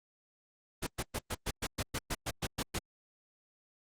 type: noise bursts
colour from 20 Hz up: pink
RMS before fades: -34 dBFS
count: 13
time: 0.82-2.79 s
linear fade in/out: 10 ms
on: 50 ms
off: 110 ms
effects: low-pass 12000 Hz 12 dB/octave + Opus 24 kbps